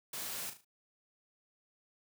white noise with echo, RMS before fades -41 dBFS, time 0.13-0.5 s, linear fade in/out 5 ms, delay 37 ms, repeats 4, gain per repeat -8 dB, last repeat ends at 0.648 s, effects high-pass 100 Hz 12 dB/octave

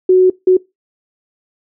sine tone bursts at uneven times, 370 Hz, F#4, in tune, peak -5 dBFS, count 2, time 0.09-0.3 / 0.47-0.57 s, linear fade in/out 5 ms, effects noise-tail reverb RT60 0.2 s tail -22 dB re dry

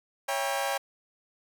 sawtooth chord, C# diminished seventh, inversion none, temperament just, 554.4 / 665.2 / 798.3 / 957.9 Hz, C#5 / E5 / G5 / Bb5, 0 / +16 / +31 / +47 cents, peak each -28 / -33 / -27 / -33 dBFS, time 0.28-0.78 s, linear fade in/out 10 ms, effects none

